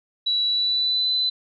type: tone with pitch glide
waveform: sine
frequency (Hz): 3925 to 4014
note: B7 to B7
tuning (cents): -11 to +27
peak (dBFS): -19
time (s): 0.26-1.3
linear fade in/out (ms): 10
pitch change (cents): +38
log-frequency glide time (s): 0.45-1.1
effects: none